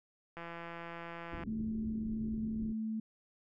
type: click train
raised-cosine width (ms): 0.5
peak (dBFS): -30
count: 181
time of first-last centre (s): 0.37-1.435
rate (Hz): 169
type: low-pass noise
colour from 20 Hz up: pink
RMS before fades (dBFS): -45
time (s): 1.32-2.73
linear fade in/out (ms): 10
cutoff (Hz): 370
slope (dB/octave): 48
type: tone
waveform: sine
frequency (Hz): 220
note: A3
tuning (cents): 0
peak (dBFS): -34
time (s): 1.47-3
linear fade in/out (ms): 5
effects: none